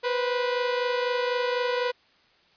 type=tone pair together; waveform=sawtooth; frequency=489.3 / 513.3 Hz; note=B4 / C5; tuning=-16 / -33 cents; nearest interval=minor second; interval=83 cents; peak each=-21 / -27 dBFS; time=0.03-1.92 s; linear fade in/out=20 ms; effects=white hiss -61 dBFS RMS until 2.56 s + resampled to 11025 Hz